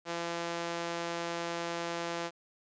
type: tone with high-pass filter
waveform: sawtooth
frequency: 170 Hz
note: F3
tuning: 46 cents flat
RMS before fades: -36 dBFS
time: 0.05-2.31 s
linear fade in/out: 50 ms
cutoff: 440 Hz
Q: 0.83
effects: resampled to 16000 Hz + 10-bit